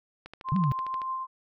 click train, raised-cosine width 0.3 ms, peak -26 dBFS, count 11, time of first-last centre 0.26-1.018 s, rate 13.2 Hz
sine tone with tremolo, 1046.5 Hz, C6, in tune, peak -28 dBFS, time 0.44-1.27 s, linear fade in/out 50 ms, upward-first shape sine, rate 6.3 Hz, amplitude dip 30%
sine exponential two-way sweep, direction up then down, 126.1 to 200.5 to 126.1 Hz, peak -22 dBFS, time 0.52-0.72 s, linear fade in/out 0 ms, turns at 0.56 s
effects none

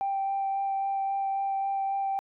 sine tone with vibrato, 784 Hz, G5, in tune, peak -25 dBFS, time 0.01-2.19 s, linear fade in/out 0 ms, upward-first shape sine, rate 3.7 Hz, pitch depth 9 cents each way, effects tanh soft clip ceiling -22 dBFS

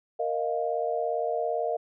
sine chord, Bb suspended fourth, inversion none, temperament just, 466.2 / 621.6 / 699.2 Hz, Bb4 / Eb5 / F5, 0 / -2 / +2 cents, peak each -30 dBFS, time 0.19-1.77 s, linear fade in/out 10 ms, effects none

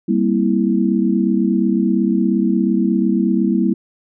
sine chord, C dominant seventh, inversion second, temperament equal, 196 / 233.1 / 261.6 / 329.6 Hz, G3 / Bb3 / C4 / E4, 0 / 0 / 0 / 0 cents, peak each -17 / -18 / -23 / -19 dBFS, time 0.08-3.74 s, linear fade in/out 10 ms, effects none

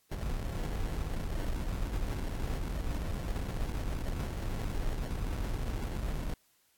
brown noise with sample-and-hold, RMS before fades -34 dBFS, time 0.11-6.34 s, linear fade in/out 5 ms, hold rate 1225 Hz, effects white hiss -70 dBFS RMS until 6.77 s + AAC 64 kbps

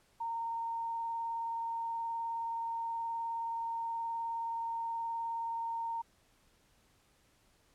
sine tone with vibrato, 920 Hz, A#5, 23 cents flat, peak -34 dBFS, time 0.2-6.02 s, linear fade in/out 10 ms, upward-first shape triangle, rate 19 Hz, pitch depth 12 cents each way, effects pink hiss -69 dBFS RMS until 7.74 s + low-pass 12000 Hz 12 dB/octave

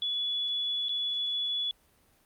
sine tone with dropouts, 3414 Hz, G#7, 47 cents sharp, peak -28 dBFS, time 0.02-1.71 s, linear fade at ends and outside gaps 1 ms, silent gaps 0.885-0.892 s, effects pink hiss -65 dBFS RMS until 2.25 s + Opus 32 kbps

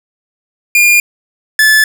45% pulse tone pair in turn, 2415 / 1734.5 Hz, D7 / A6, +48 / -25 cents, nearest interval tritone, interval 573 cents, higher first, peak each -5 dBFS, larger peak neither, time 0.75-1 / 1.59-1.84 s, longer neither, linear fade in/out 2 ms, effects none

